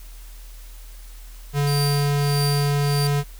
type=tone; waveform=square; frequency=143.5 Hz; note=D3; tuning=40 cents flat; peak=-19 dBFS; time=1.53-3.24 s; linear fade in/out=50 ms
type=tone with tremolo; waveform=sawtooth; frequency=4699 Hz; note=D8; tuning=in tune; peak=-22 dBFS; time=1.67-3.07 s; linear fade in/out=2 ms; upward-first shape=triangle; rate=1.6 Hz; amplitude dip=95%
effects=added 40 Hz sine -37 dBFS peak until 3.39 s + white hiss -49 dBFS RMS until 3.39 s